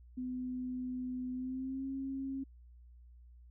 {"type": "tone with pitch glide", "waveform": "sine", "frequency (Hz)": [252.7, 269.3], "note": ["B3", "C#4"], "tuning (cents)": [40, -50], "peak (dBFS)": -36, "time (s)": [0.17, 2.44], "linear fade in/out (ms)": 10, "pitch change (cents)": 110, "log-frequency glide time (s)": [1.33, 1.86], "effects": ["added 60 Hz sine -54 dBFS peak until 3.5 s"]}